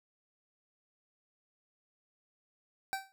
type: tone with exponential decay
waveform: 25% pulse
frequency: 775 Hz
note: G5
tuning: 20 cents flat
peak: -26 dBFS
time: 2.93-3.12 s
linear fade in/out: 0 ms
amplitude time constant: 41 ms
effects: none